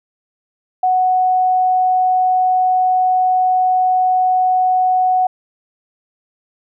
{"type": "tone", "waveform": "sine", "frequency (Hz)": 740, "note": "F#5", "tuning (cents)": 0, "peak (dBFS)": -11, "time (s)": [0.83, 5.27], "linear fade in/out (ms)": 5, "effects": []}